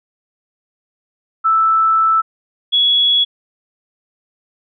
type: tone pair in turn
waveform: sine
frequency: 1318.5 / 3365 Hz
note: E6 / G#7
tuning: 0 / +22 cents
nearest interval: octave + major third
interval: 1622 cents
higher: second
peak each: -10 dBFS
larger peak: neither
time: 1.44-2.22 / 2.72-3.25 s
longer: first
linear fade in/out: 20 ms
effects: none